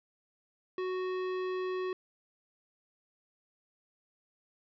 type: tone with hard clipping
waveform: sine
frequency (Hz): 370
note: F#4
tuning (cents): 0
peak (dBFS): -34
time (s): 0.78-1.93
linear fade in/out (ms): 2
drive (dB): 15
effects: resampled to 16000 Hz